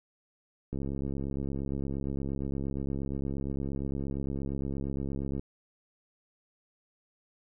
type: click train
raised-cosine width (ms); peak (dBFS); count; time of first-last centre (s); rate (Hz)
3; -22; 321; 0.73-5.395; 68.6
effects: none